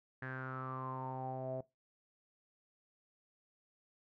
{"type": "tone with low-pass filter sweep", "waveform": "sawtooth", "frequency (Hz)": 130.4, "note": "C3", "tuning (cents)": -5, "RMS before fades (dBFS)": -42, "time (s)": [0.22, 1.61], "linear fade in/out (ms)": 5, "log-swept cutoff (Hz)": [1700, 610], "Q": 9.9, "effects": ["noise-tail reverb RT60 0.2 s tail -20 dB re dry"]}